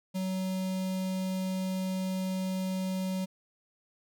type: tone with notch filter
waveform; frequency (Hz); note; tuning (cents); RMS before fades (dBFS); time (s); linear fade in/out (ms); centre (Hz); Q
square; 187.6; F#3; +24; -32; 0.14-3.26; 20; 1500; 1
effects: none